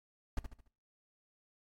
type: noise with echo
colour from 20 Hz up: brown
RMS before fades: -32 dBFS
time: 0.37-0.39 s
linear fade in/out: 2 ms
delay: 72 ms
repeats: 4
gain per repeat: -8 dB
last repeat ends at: 0.678 s
effects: noise-tail reverb RT60 0.4 s tail -20 dB re dry + MP3 64 kbps